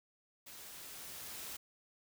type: noise with level ramp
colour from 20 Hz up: white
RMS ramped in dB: -52 to -45 dBFS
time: 0.46-1.57 s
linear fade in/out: 10 ms
effects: none